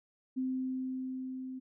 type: tone with level ramp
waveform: sine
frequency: 259.1 Hz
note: C4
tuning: 17 cents flat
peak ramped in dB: -30 to -39 dBFS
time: 0.36-1.6 s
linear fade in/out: 20 ms
effects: none